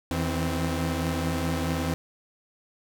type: tone cluster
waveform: sawtooth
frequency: 83 / 161.3 / 260.2 Hz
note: E2 / E3 / C4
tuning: +12 / -37 / -9 cents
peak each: -26 dBFS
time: 0.11-1.94 s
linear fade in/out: 0 ms
effects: none